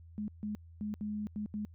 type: tone bursts at uneven times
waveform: sine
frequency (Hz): 210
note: G#3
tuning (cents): +19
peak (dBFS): -34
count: 6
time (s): 0.18-0.28 / 0.43-0.55 / 0.81-0.94 / 1.01-1.27 / 1.36-1.46 / 1.54-1.65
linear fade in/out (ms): 0
effects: added 83 Hz sine -51 dBFS peak until 1.74 s